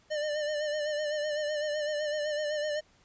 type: tone with vibrato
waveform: square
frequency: 600 Hz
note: D5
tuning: 37 cents sharp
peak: -30 dBFS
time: 0.1-2.81 s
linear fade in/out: 20 ms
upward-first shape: sine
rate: 7.9 Hz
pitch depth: 43 cents each way
effects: pink hiss -64 dBFS RMS until 3.04 s + resampled to 16000 Hz